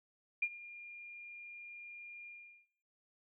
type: tone with ADSR envelope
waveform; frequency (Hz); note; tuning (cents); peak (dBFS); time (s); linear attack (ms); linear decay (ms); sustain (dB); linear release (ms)
sine; 2409; D7; +43; -28; 0.42-2.67; 7; 58; -19; 400
effects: noise-tail reverb RT60 0.6 s tail -19 dB re dry